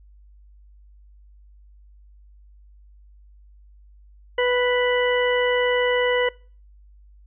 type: harmonic tone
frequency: 493.9 Hz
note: B4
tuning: in tune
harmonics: 1 / 2 / 3 / 4 / 6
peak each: -19 / -28 / -32 / -25 / -30 dBFS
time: 4.38-6.29 s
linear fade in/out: 5 ms
effects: noise-tail reverb RT60 0.4 s tail -24 dB re dry + added 50 Hz sine -47 dBFS peak until 7.26 s